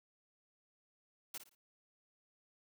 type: noise with echo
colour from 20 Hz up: white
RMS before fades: -44 dBFS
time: 1.34-1.38 s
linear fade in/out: 5 ms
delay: 57 ms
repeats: 3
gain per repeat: -10 dB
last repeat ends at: 1.551 s
effects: none